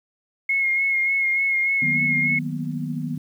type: tone with vibrato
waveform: sine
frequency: 2160 Hz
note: C#7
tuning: 45 cents flat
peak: -18 dBFS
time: 0.49-2.39 s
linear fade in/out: 5 ms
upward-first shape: sine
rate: 3.4 Hz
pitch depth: 28 cents each way
type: chord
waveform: sine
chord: B major seventh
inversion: first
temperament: equal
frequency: 155.56 / 185 / 233.1 / 246.9 Hz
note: D#3 / F#3 / A#3 / B3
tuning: 0 / 0 / 0 / 0 cents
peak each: -28 / -33 / -34 / -29 dBFS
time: 1.82-3.18 s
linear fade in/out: 5 ms
effects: 9-bit